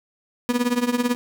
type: tone with tremolo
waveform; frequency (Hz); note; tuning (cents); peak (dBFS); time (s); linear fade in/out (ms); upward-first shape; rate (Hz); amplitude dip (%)
35% pulse; 243.7; B3; -23; -14; 0.49-1.15; 0; triangle; 18; 90
effects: none